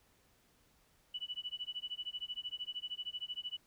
sine tone with tremolo, 2960 Hz, F#7, in tune, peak -36 dBFS, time 1.14-3.57 s, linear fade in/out 5 ms, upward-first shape sine, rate 13 Hz, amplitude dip 100%, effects pink hiss -70 dBFS RMS until 3.66 s

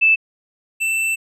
sine / square tone pair in turn, 2635 / 2666 Hz, E7 / E7, -1 / +19 cents, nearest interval unison, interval 20 cents, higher second, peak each -10 / -18 dBFS, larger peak first, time 0.01-0.16 / 0.8-1.16 s, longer second, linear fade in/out 20 ms, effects low-pass 12000 Hz 12 dB/octave

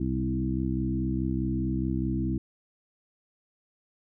harmonic tone with a mistuned harmonic, 64.8 Hz, C2, 16 cents flat, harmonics 1 / 2 / 3 / 4 / 5, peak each -32 / -32 / -32 / -32 / -32 dBFS, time 0-2.38 s, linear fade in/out 5 ms, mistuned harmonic 2, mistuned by -21 cents, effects none

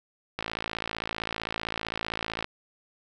click train, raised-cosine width 0.3 ms, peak -14 dBFS, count 115, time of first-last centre 0.39-2.444 s, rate 55.5 Hz, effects none

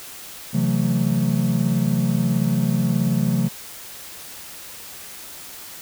triangle chord, F# half-diminished seventh, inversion second, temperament just, 133.2 / 166.5 / 185 / 222 Hz, C3 / E3 / F#3 / A3, +31 / +18 / 0 / +16 cents, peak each -21 dBFS, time 0.53-3.49 s, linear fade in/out 20 ms, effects white hiss -38 dBFS RMS until 5.81 s

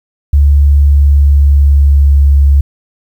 sine tone with pitch glide, 71.4 to 70.17 Hz, D2 to C#2, -48 to +22 cents, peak -3 dBFS, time 0.33-2.61 s, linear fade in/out 5 ms, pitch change -30 cents, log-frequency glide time 0.78-2.36 s, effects 7-bit

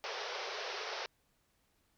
pink band-pass noise, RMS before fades -41 dBFS, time 0.04-1.06 s, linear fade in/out 0 ms, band 390 to 5800 Hz, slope 96 dB/octave, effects pink hiss -75 dBFS RMS until 1.97 s

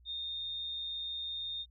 sine tone with amplitude modulation, 3661 Hz, A#7, 32 cents flat, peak -35 dBFS, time 0.05-1.66 s, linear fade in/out 50 ms, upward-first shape sine, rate 146 Hz, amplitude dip 25%, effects added 60 Hz sine -58 dBFS peak until 1.7 s

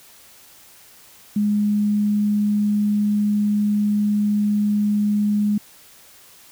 sine tone, 207.7 Hz, G#3, in tune, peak -16 dBFS, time 1.36-5.58 s, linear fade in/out 5 ms, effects white hiss -48 dBFS RMS until 6.51 s

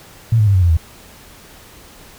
sine tone with pitch steps, 114.1 / 106.46 / 99.33 / 92.68 / 86.47 / 80.68 Hz, A#2 / G#2 / G2 / F#2 / F2 / E2, -37 / +43 / +23 / +3 / -17 / -37 cents, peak -9 dBFS, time 0.32-0.77 s, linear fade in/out 5 ms, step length 75 ms, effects pink hiss -42 dBFS RMS until 2.18 s

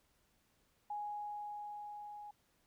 sine tone with level ramp, 830.6 Hz, G#5, in tune, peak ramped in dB -38 to -47 dBFS, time 0.9-2.31 s, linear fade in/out 5 ms, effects pink hiss -75 dBFS RMS until 2.66 s

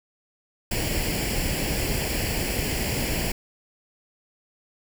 pink noise with comb filter, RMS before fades -26 dBFS, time 0.71-3.32 s, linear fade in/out 5 ms, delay 0.4 ms, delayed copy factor +0.7, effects none

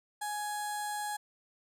15% pulse tone with notch filter, 835 Hz, G#5, 9 cents sharp, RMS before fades -36 dBFS, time 0.21-1.17 s, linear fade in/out 10 ms, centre 2600 Hz, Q 0.57, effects low-pass 12000 Hz 12 dB/octave

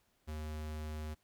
square tone, 76.9 Hz, D#2, 20 cents flat, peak -40 dBFS, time 0.27-1.15 s, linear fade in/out 20 ms, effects pink hiss -75 dBFS RMS until 1.23 s

